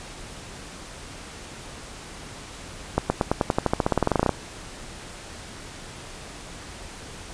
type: accelerating click train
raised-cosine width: 1 ms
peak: -5 dBFS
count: 21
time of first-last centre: 2.98-4.293 s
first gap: 120 ms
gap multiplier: 0.93
effects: pink hiss -40 dBFS RMS until 7.33 s + resampled to 22050 Hz